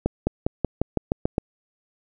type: accelerating click train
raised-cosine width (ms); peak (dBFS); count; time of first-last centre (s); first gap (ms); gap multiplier
2; -7; 9; 0.06-1.381; 210; 0.93
effects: none